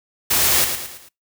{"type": "noise with echo", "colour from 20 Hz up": "white", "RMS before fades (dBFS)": -17, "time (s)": [0.3, 0.65], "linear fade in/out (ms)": 10, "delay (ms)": 110, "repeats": 4, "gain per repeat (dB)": -7, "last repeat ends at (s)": 1.09, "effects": ["noise-tail reverb RT60 0.2 s tail -25 dB re dry"]}